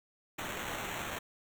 blue noise with sample-and-hold, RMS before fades -39 dBFS, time 0.38-1.19 s, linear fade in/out 10 ms, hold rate 4900 Hz, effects none

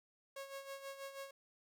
sawtooth tone with tremolo, 548 Hz, C#5, 20 cents flat, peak -40 dBFS, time 0.36-1.31 s, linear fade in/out 5 ms, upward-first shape sine, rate 6.2 Hz, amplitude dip 65%, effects none

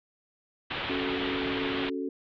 white low-pass noise, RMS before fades -34 dBFS, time 0.7-1.9 s, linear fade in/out 10 ms, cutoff 3600 Hz, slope 48 dB/octave
sine chord, F# minor, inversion second, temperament equal, 277.2 / 370 / 440 Hz, C#4 / F#4 / A4, 0 / 0 / 0 cents, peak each -32 / -35 / -36 dBFS, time 0.89-2.09 s, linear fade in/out 5 ms
effects none

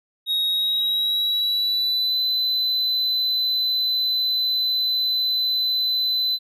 triangle tone with pitch glide, 3774 to 4022 Hz, A#7 to B7, +21 to +31 cents, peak -18 dBFS, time 0.26-6.39 s, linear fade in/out 50 ms, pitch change +110 cents, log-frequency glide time 0.47-2.2 s, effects none

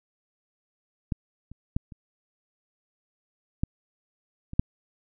clicks, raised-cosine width 5 ms, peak -14 / -30 / -13 / -30 / -12 / -24 / -6 dBFS, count 7, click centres 1.122 / 1.516 / 1.765 / 1.922 / 3.635 / 4.534 / 4.595 s, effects none

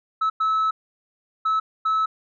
sine tone bursts at uneven times, 1300 Hz, E6, 24 cents flat, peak -16 dBFS, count 4, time 0.21-0.3 / 0.4-0.71 / 1.45-1.6 / 1.85-2.06 s, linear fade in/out 10 ms, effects tanh soft clip ceiling -17 dBFS

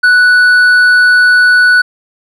sine tone with hard clipping, 1480 Hz, F#6, in tune, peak -5 dBFS, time 0.03-1.82 s, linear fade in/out 10 ms, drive 4 dB, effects none

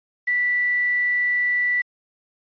sine tone with quantisation, 1966 Hz, B6, 8 cents flat, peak -18 dBFS, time 0.27-1.82 s, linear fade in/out 10 ms, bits 7, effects resampled to 11025 Hz

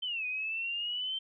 sine exponential two-way sweep, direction down then up, 3128 to 2475 to 3128 Hz, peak -32 dBFS, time 0.02-1.19 s, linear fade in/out 10 ms, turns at 0.26 s, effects none

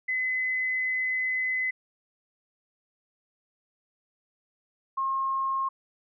sine tone pair in turn, 2027 / 1073.8 Hz, B6 / C6, +45 / +45 cents, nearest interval major seventh, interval 1100 cents, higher first, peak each -25 dBFS, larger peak neither, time 0.08-1.71 / 4.97-5.69 s, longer first, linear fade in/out 10 ms, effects none

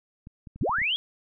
clicks, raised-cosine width 5 ms, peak -30 dBFS, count 6, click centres 0.271 / 0.472 / 0.56 / 0.694 / 0.785 / 0.817 s
sine linear sweep, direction up, 52.8 to 3378 Hz, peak -23 dBFS, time 0.61-0.96 s, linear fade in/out 0 ms
effects none

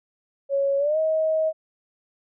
sine tone with pitch glide, 554.4 to 633.2 Hz, C#5 to D#5, 0 to +30 cents, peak -19 dBFS, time 0.49-1.53 s, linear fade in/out 50 ms, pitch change +230 cents, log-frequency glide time 0.78-0.98 s, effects none

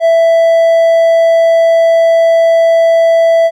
triangle tone, 662 Hz, E5, 7 cents sharp, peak -3 dBFS, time 0-3.51 s, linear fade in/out 50 ms, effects none

